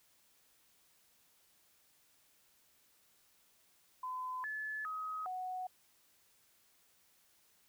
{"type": "tone with pitch steps", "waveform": "sine", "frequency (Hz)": [1017, 1725, 1265, 739], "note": ["C6", "A6", "D#6", "F#5"], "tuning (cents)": [-50, -35, 28, -2], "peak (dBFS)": -38, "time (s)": [4.03, 5.67], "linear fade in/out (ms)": 5, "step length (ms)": 410, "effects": ["white hiss -70 dBFS RMS until 7.68 s"]}